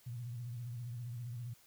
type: tone with vibrato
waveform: sine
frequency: 120 Hz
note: B2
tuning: 49 cents flat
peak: -40 dBFS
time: 0.06-1.54 s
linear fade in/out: 10 ms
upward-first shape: sine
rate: 15 Hz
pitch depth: 79 cents each way
effects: white hiss -65 dBFS RMS until 1.66 s